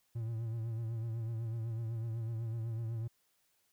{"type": "tone with vibrato", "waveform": "triangle", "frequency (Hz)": 113.9, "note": "A#2", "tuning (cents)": -40, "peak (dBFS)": -33, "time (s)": [0.15, 3.08], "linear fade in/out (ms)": 10, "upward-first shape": "triangle", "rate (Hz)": 8, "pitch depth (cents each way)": 66, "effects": ["white hiss -75 dBFS RMS until 3.72 s"]}